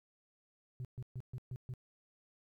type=tone bursts; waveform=sine; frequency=126.2 Hz; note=B2; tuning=38 cents sharp; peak=-37 dBFS; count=6; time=0.8-1.738 s; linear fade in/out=0 ms; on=48 ms; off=130 ms; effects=tanh soft clip ceiling -38 dBFS + 13-bit